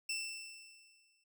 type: tone with exponential decay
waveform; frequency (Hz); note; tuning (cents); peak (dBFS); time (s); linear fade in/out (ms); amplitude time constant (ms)
20% pulse; 2676; E7; +25; -30; 0.09-1.24; 5; 250
effects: none